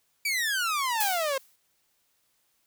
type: exponential sweep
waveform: sawtooth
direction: down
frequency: 2349 to 523 Hz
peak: -22 dBFS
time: 0.25-1.38 s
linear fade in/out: 5 ms
type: noise with exponential decay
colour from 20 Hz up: blue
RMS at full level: -26 dBFS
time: 1-1.56 s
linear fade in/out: 5 ms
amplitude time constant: 120 ms
effects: white hiss -71 dBFS RMS until 2.66 s